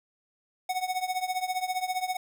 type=tone with tremolo; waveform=square; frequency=740 Hz; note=F#5; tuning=in tune; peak=-25 dBFS; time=0.69-2.17 s; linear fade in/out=5 ms; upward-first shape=triangle; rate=15 Hz; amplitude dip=90%; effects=10-bit